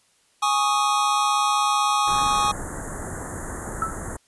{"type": "chord", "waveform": "square", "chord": "Ab suspended fourth", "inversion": "none", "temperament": "equal", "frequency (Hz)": [830.6, 1108.7, 1244.5], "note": ["Ab5", "Db6", "Eb6"], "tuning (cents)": [0, 0, 0], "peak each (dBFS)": -24, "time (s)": [0.42, 2.52], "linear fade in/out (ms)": 10}
{"type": "band-stop noise", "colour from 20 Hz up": "pink", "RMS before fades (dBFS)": -32, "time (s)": [2.07, 4.17], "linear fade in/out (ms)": 10, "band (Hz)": [1900, 6600], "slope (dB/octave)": 96}
{"type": "tone with exponential decay", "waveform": "sine", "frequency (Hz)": 1318.5, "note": "E6", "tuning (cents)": 0, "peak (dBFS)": -17, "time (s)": [3.82, 3.98], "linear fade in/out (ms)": 1, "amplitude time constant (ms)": 34}
{"effects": ["white hiss -62 dBFS RMS until 4.27 s", "resampled to 24000 Hz"]}